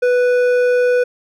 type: tone with hard clipping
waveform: sine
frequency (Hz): 493.9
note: B4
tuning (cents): 0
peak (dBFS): -13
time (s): 0.02-1.04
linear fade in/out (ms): 10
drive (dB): 8
effects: none